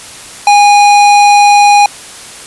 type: tone with hard clipping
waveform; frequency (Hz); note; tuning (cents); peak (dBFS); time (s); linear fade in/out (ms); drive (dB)
sine; 820; G#5; -22; -4; 0.47-1.86; 2; 17
effects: white hiss -29 dBFS RMS until 2.46 s + resampled to 24000 Hz